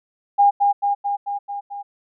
sine tone with echo, 809 Hz, G#5, 46 cents flat, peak -10 dBFS, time 0.38-0.51 s, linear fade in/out 20 ms, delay 220 ms, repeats 6, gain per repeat -3 dB, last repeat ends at 1.83 s, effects none

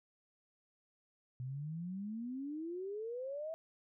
sine exponential sweep, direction up, 123.4 to 659.3 Hz, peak -39 dBFS, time 1.4-3.54 s, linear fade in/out 0 ms, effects none

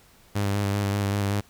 sawtooth tone with vibrato, 100.7 Hz, G2, 47 cents sharp, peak -19 dBFS, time 0.35-1.41 s, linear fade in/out 10 ms, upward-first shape square, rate 5.2 Hz, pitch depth 21 cents each way, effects pink hiss -56 dBFS RMS until 1.49 s

